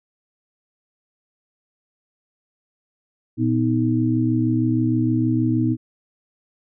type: tone cluster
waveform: sine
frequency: 118.3 / 249.3 / 315.7 Hz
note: A#2 / B3 / D#4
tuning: +26 / +16 / +25 cents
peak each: -21 dBFS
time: 3.37-5.77 s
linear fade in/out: 50 ms
effects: none